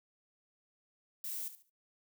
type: noise with echo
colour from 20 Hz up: violet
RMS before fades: -40 dBFS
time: 1.24-1.48 s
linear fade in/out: 2 ms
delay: 72 ms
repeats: 3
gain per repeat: -12 dB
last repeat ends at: 1.696 s
effects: noise-tail reverb RT60 0.1 s tail -18 dB re dry